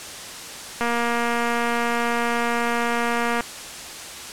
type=click train; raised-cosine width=0.5 ms; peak=-9 dBFS; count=614; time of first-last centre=0.81-3.407 s; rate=236 Hz; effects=white hiss -35 dBFS RMS until 4.32 s + low-pass 9000 Hz 12 dB/octave